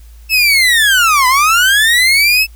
30% pulse linear two-way sweep, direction down then up, 2637 to 987.8 to 2637 Hz, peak -5 dBFS, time 0.29-2.47 s, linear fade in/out 50 ms, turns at 1.27 s, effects added 56 Hz sine -34 dBFS peak until 2.55 s + white hiss -50 dBFS RMS until 2.55 s

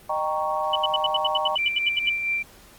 sine chord, Eb dominant seventh, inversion none, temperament equal with one note detuned, 614 / 784 / 932.3 / 1108.7 Hz, Eb5 / G5 / Bb5 / Db6, -23 / 0 / 0 / 0 cents, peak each -28 dBFS, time 0.09-1.56 s, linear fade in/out 10 ms
sine tone bursts, 2981 Hz, F#7, 12 cents sharp, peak -19 dBFS, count 14, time 0.73-2.096 s, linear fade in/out 5 ms, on 27 ms, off 76 ms
sine tone with tremolo, 2355 Hz, D7, 4 cents sharp, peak -21 dBFS, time 1.58-2.43 s, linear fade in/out 10 ms, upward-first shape sine, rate 4.4 Hz, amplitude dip 40%
effects pink hiss -50 dBFS RMS until 2.78 s + Opus 32 kbps

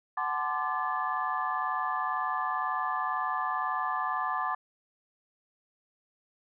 sine tone cluster, 747 / 865 / 1036 / 1178 / 1727 Hz, F#5 / A5 / C6 / D6 / A6, +16 / -30 / -17 / +5 / -33 cents, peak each -35 / -36 / -33 / -32 / -37 dBFS, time 0.17-4.55 s, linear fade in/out 5 ms, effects tanh soft clip ceiling -16 dBFS

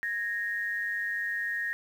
sine tone pair together, 1661.2 / 1861.7 Hz, G#6 / A#6, 0 / -3 cents, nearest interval major second, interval 197 cents, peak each -35 / -30 dBFS, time 0.03-1.73 s, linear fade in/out 0 ms, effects 9-bit

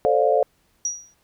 sine chord, D minor seventh, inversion second, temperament just, 440.5 / 528.6 / 587.3 / 704.8 Hz, A4 / C5 / D5 / F5, +2 / +18 / 0 / +16 cents, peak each -21 dBFS, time 0.05-0.43 s, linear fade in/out 0 ms
sine tone with exponential decay, 5770 Hz, F#8, 44 cents flat, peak -19 dBFS, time 0.85-1.14 s, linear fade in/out 2 ms, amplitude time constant 63 ms
effects pink hiss -64 dBFS RMS until 1.23 s

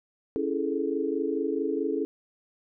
sine chord, A major seventh, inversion first, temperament equal, 277.2 / 329.6 / 415.3 / 440 Hz, C#4 / E4 / G#4 / A4, 0 / 0 / 0 / 0 cents, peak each -31 dBFS, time 0.36-2.05 s, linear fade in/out 0 ms, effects none

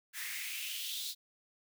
white noise with high-pass filter sweep, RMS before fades -40 dBFS, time 0.13-1.15 s, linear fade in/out 50 ms, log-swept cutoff 1700 to 4100 Hz, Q 4.3, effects none

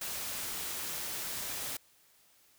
white noise, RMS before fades -38 dBFS, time 0.01-1.77 s, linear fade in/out 5 ms, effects white hiss -65 dBFS RMS until 2.58 s

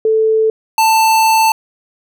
sine / square tone pair in turn, 440 / 886.6 Hz, A4 / A5, 0 / +13 cents, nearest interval octave, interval 1213 cents, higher second, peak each -9 dBFS, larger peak neither, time 0.05-0.5 / 0.78-1.52 s, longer second, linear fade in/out 2 ms, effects none

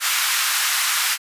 pink high-pass noise, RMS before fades -20 dBFS, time 0-1.18 s, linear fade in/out 50 ms, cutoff 1200 Hz, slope 24 dB/octave, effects resampled to 32000 Hz

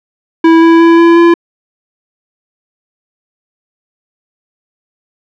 square tone with pitch steps, 328.1 / 331 / 333.8 / 336.7 / 339.7 Hz, E4 / E4 / E4 / E4 / F4, -8 / +7 / +22 / +37 / -48 cents, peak -3 dBFS, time 0.44-1.34 s, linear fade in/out 5 ms, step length 180 ms, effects low-pass 2000 Hz 12 dB/octave

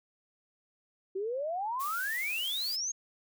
sine exponential sweep, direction up, 370 to 6645 Hz, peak -31 dBFS, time 1.15-2.92 s, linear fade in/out 10 ms
blue noise, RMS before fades -42 dBFS, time 1.79-2.77 s, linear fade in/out 20 ms
effects none

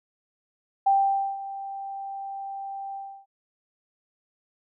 sine tone with ADSR envelope, 786 Hz, G5, 4 cents sharp, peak -16 dBFS, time 0.86-3.26 s, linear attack 10 ms, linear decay 500 ms, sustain -16 dB, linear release 310 ms, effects none

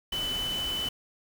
sine tone in noise, 3006 Hz, F#7, 27 cents sharp, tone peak -29 dBFS, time 0.12-0.89 s, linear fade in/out 5 ms, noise pink, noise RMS -38 dBFS, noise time 0.12-0.89 s, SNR +6 dB, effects none

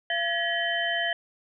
sine tone cluster, 683 / 1693 / 1916 / 3070 Hz, F5 / G#6 / A#6 / G7, -39 / +33 / +47 / -37 cents, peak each -30 dBFS, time 0.1-1.13 s, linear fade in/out 2 ms, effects none

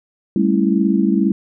sine chord, A dominant seventh, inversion third, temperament just, 198 / 220 / 275 / 330 Hz, G3 / A3 / C#4 / E4, +18 / 0 / -14 / +2 cents, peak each -16 / -19 / -20 / -19 dBFS, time 0.36-1.32 s, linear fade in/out 2 ms, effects none

